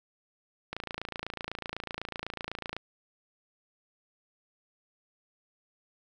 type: click train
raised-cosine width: 0.3 ms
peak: -19 dBFS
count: 58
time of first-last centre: 0.73-2.766 s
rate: 28 Hz
effects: none